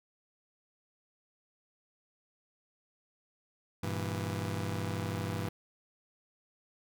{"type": "chord", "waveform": "sawtooth", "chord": "E diminished", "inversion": "first", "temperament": "just", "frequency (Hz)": [98.89, 118.67, 164.81], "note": ["G2", "Bb2", "E3"], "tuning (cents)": [16, 31, 0], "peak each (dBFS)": [-32, -35, -35], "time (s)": [3.83, 5.49], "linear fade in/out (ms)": 5, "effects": []}